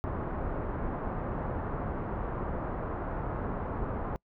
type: low-pass noise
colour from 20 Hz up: pink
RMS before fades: -34 dBFS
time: 0.04-4.16 s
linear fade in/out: 0 ms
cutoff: 1300 Hz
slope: 24 dB/octave
effects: noise-tail reverb RT60 0.1 s tail -26 dB re dry